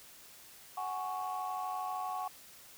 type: chord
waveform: sine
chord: F# suspended second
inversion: none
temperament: just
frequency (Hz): 740 / 832.5 / 1110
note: F#5 / G#5 / C#6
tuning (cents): 0 / +4 / +2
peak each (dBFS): -37 / -40 / -38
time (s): 0.77-2.28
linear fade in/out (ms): 5
effects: tanh soft clip ceiling -29 dBFS + white hiss -55 dBFS RMS until 2.77 s